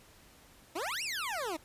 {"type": "exponential two-way sweep", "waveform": "20% pulse", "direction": "up then down", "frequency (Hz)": [293.7, 2891, 293.7], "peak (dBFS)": -29, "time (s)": [0.75, 1.57], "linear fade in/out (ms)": 10, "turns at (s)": 1.03, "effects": ["pink hiss -59 dBFS RMS until 1.64 s", "resampled to 32000 Hz"]}